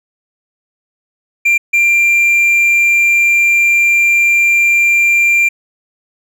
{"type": "tone bursts at uneven times", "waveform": "triangle", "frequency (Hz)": 2377, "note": "D7", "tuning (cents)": 20, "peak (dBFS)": -6, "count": 2, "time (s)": [[1.45, 1.58], [1.73, 5.49]], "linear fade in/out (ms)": 10, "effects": []}